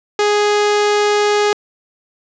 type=tone; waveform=sawtooth; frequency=415.3 Hz; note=G#4; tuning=in tune; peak=-8 dBFS; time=0.19-1.53 s; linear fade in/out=2 ms; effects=resampled to 16000 Hz + 7-bit